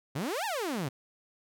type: exponential two-way sweep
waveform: sawtooth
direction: up then down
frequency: 123.47 to 946 to 123.47 Hz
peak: -27 dBFS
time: 0.15-0.89 s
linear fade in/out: 10 ms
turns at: 0.45 s
effects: none